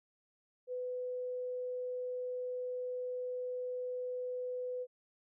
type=tone; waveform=sine; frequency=500 Hz; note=B4; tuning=21 cents sharp; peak=-36 dBFS; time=0.67-4.87 s; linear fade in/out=50 ms; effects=none